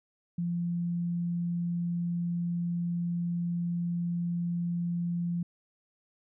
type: tone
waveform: sine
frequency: 172.6 Hz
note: F3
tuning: 20 cents flat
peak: -28 dBFS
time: 0.38-5.43 s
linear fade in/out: 5 ms
effects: none